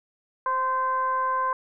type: tone with frequency modulation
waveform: sine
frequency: 1036 Hz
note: C6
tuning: 17 cents flat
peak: -22 dBFS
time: 0.46-1.53 s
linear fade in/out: 2 ms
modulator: 513 Hz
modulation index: 0.55
effects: none